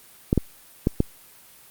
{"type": "clicks", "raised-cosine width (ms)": 3, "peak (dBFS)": -5, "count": 4, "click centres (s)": [0.329, 0.377, 0.871, 1.004], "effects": ["white hiss -50 dBFS RMS until 1.7 s", "Opus 32 kbps"]}